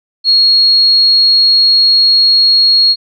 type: tone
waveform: sine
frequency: 4300 Hz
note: C8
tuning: 47 cents sharp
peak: -5 dBFS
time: 0.24-2.96 s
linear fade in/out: 50 ms
effects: none